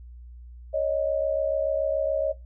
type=tone pair together; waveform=sine; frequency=555.3 / 622.3 Hz; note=C#5 / D#5; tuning=+3 / 0 cents; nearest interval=major second; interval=197 cents; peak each=-25 dBFS; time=0.73-2.33 s; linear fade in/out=20 ms; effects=noise-tail reverb RT60 0.2 s tail -17 dB re dry + added 60 Hz sine -41 dBFS peak until 2.45 s